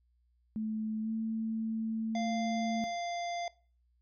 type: tone with pitch glide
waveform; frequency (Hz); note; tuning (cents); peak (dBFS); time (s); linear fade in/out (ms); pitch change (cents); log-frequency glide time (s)
sine; 217.7 to 222.5; A3 to A3; -18 to +20; -32; 0.56-2.84; 0; +38; 1.02-1.09
type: harmonic tone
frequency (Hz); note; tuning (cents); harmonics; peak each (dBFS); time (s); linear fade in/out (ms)
694; F5; -11; 1 / 3 / 5 / 7 / 9; -34 / -44 / -48 / -51 / -53; 2.15-3.48; 2
effects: noise-tail reverb RT60 0.4 s tail -21 dB re dry + added 60 Hz sine -68 dBFS peak until 4.01 s